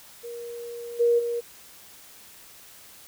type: tone with level steps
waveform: sine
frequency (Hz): 473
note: A#4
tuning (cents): +25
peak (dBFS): -34 / -17 / -25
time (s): 0.23-1.41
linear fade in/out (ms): 20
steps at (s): 0.99 / 1.18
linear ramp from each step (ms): 20
effects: white hiss -49 dBFS RMS until 3.07 s